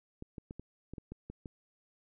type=clicks; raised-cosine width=3 ms; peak=-30 dBFS; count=9; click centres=0.224 / 0.382 / 0.509 / 0.596 / 0.936 / 0.982 / 1.12 / 1.3 / 1.458 s; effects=none